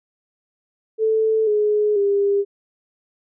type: tone with pitch steps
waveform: sine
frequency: 440 / 420.4 / 401.6 Hz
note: A4 / G#4 / G4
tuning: 0 / +21 / +42 cents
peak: -15 dBFS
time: 0.98-2.45 s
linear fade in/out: 50 ms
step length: 490 ms
effects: none